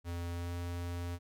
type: tone with pitch glide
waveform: square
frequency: 86.1 to 87.05 Hz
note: F2 to F2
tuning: -24 to -5 cents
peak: -37 dBFS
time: 0.04-1.19 s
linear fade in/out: 50 ms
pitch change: +19 cents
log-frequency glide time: 0.32-0.53 s
effects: none